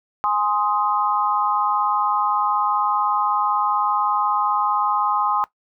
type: chord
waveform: sine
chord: Ab major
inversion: none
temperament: equal with one note detuned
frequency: 830.6 / 1046.5 / 1251.7 Hz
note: Ab5 / C6 / Eb6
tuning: 0 / 0 / +10 cents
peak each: -22 dBFS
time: 0.24-5.44 s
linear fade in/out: 0 ms
effects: noise-tail reverb RT60 0.1 s tail -18 dB re dry